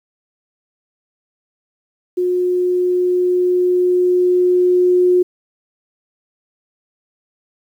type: tone with level ramp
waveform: sine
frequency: 360.6 Hz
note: F#4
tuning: 45 cents flat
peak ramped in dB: -14 to -9 dBFS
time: 2.17-5.23 s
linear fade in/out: 10 ms
effects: 8-bit